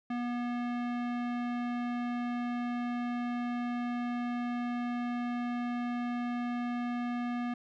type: tone with low-pass filter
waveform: square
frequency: 242 Hz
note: B3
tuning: 35 cents flat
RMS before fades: -34 dBFS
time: 0.1-7.54 s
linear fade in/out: 5 ms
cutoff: 2200 Hz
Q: 0.96
effects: none